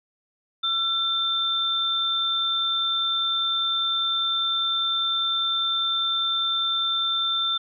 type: tone pair together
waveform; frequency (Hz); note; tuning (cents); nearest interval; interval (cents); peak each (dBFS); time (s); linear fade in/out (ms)
sine; 1350 / 3565; E6 / A7; +41 / +22; octave + perfect fourth; 1681; -29 / -22; 0.63-7.58; 10
effects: none